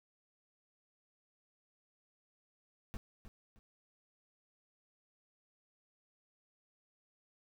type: noise with echo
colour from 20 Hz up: brown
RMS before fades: -41 dBFS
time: 2.94-2.97 s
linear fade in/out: 0 ms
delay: 310 ms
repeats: 2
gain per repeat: -10 dB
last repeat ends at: 3.59 s
effects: none